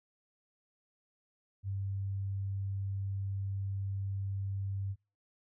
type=tone; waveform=sine; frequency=98 Hz; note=G2; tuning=in tune; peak=-33 dBFS; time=1.63-4.96 s; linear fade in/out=50 ms; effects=noise-tail reverb RT60 0.3 s tail -26 dB re dry